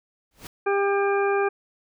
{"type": "noise with exponential growth", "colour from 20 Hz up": "pink", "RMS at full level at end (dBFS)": -34, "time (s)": [0.31, 0.47], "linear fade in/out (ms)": 2, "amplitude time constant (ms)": 34}
{"type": "harmonic tone", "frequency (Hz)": 399.2, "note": "G4", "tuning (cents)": 32, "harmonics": [1, 2, 3, 4, 6], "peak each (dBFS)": [-21, -27, -30, -30, -34], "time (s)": [0.66, 1.49], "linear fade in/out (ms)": 10}
{"effects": []}